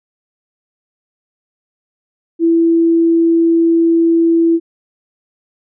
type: tone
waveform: sine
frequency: 332.5 Hz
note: E4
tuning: 15 cents sharp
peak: -8 dBFS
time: 2.39-4.6 s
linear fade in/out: 50 ms
effects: none